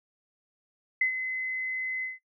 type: tone with ADSR envelope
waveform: sine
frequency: 2039 Hz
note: C7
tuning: 45 cents flat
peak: -20 dBFS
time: 1.01-2.19 s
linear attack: 5 ms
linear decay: 98 ms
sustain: -9 dB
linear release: 160 ms
effects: noise-tail reverb RT60 0.1 s tail -18 dB re dry